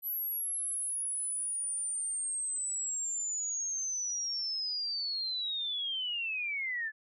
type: linear sweep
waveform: sine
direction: down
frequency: 11840 to 1710 Hz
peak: -32 dBFS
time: 0.02-6.92 s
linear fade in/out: 50 ms
effects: none